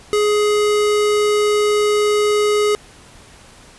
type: tone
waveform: square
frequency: 418.2 Hz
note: G#4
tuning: 12 cents sharp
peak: -14 dBFS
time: 0.13-2.75 s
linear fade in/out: 0 ms
effects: pink hiss -44 dBFS RMS until 3.78 s + resampled to 24000 Hz